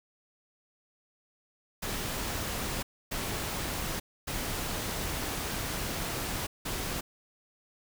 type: noise bursts at uneven times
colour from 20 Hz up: pink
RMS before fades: -34 dBFS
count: 4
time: 1.82-2.83 / 3.11-4 / 4.27-6.47 / 6.65-7.01 s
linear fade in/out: 10 ms
effects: none